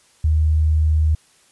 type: tone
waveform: sine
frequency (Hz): 77.78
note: D#2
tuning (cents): 0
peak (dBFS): -13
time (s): 0.24-1.15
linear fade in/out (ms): 5
effects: white hiss -55 dBFS RMS until 1.51 s + resampled to 24000 Hz